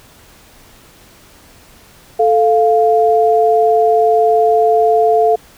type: tone pair together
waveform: sine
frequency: 439.7 / 698 Hz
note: A4 / F5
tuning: -1 / -1 cents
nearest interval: minor sixth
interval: 800 cents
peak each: -11 dBFS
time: 2.19-5.36 s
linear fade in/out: 10 ms
effects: pink hiss -44 dBFS RMS until 5.57 s